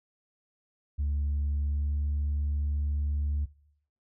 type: tone with pitch glide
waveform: sine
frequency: 72.2 to 72.87 Hz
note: D2 to D2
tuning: -29 to -13 cents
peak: -24 dBFS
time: 0.98-3.46 s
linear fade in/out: 20 ms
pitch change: +16 cents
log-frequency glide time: 1.64-1.93 s
effects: noise-tail reverb RT60 0.7 s tail -22 dB re dry + tanh soft clip ceiling -24 dBFS